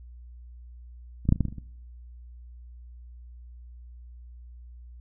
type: clicks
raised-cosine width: 5 ms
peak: -28 / -8 / -6 / -25 / -10 / -17 / -23 / -28 / -25 dBFS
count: 9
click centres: 1.254 / 1.29 / 1.324 / 1.359 / 1.407 / 1.453 / 1.484 / 1.525 / 1.583 s
effects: noise-tail reverb RT60 0.9 s tail -24 dB re dry + added 60 Hz sine -43 dBFS peak until 5 s